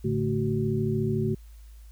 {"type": "tone cluster", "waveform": "sine", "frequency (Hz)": [110, 143.7, 220.5, 374.7], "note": ["A2", "D3", "A3", "F#4"], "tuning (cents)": [0, -37, 4, 22], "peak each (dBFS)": -29, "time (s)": [0.04, 1.35], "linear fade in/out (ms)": 10, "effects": ["added 54 Hz sine -44 dBFS peak until 1.91 s", "white hiss -62 dBFS RMS until 1.91 s"]}